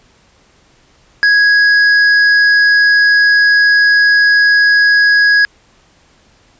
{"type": "tone with tanh clipping", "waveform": "sine", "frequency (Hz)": 1661.2, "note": "G#6", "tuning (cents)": 0, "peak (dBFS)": -8, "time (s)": [1.23, 5.45], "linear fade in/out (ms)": 0, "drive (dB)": 12, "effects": ["pink hiss -50 dBFS RMS until 6.59 s", "resampled to 16000 Hz"]}